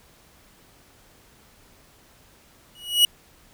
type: tone with exponential growth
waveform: 45% pulse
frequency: 2914 Hz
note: F#7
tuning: 27 cents flat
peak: -10 dBFS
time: 2.75-3.05 s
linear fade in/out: 2 ms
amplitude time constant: 65 ms
effects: pink hiss -55 dBFS RMS until 3.53 s